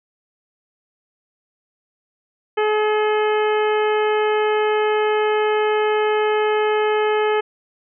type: harmonic tone with a mistuned harmonic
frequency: 426 Hz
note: G#4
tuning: 44 cents sharp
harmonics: 1 / 2 / 3 / 4 / 5 / 6 / 7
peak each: -17 / -23 / -27 / -29 / -31 / -33 / -34 dBFS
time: 2.57-7.41 s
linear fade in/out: 10 ms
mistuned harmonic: 7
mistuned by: +39 cents
effects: none